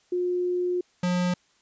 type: tone pair in turn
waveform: sine / square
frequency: 357.9 / 178.95 Hz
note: F4 / F3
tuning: +42 / +42 cents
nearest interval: octave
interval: 1200 cents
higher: first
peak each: -23 dBFS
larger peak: neither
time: 0.12-0.81 / 1.03-1.34 s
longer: first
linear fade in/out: 5 ms
effects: white hiss -64 dBFS RMS until 1.61 s + resampled to 16000 Hz